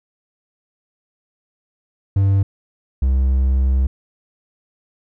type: tone pair in turn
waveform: triangle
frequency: 98 / 65.69 Hz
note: G2 / C2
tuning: 0 / +7 cents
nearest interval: perfect fifth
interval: 693 cents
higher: first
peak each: -10 / -11 dBFS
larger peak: first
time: 2.16-2.43 / 3.02-3.87 s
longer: second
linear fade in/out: 5 ms
effects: none